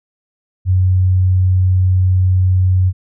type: tone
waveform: sine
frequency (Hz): 92.5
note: F#2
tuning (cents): 0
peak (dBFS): -9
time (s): 0.65-2.93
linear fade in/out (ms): 50
effects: none